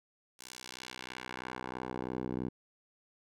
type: tone with band-pass filter sweep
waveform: 10% pulse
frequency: 63.1 Hz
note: B1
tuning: 38 cents sharp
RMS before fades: -41 dBFS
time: 0.39-2.49 s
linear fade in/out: 5 ms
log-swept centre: 8200 to 260 Hz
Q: 0.88
effects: none